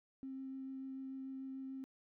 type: tone with vibrato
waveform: triangle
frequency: 266 Hz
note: C4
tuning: 29 cents sharp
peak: -39 dBFS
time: 0.23-1.84 s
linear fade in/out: 0 ms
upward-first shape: sine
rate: 6.8 Hz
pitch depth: 8 cents each way
effects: tanh soft clip ceiling -41 dBFS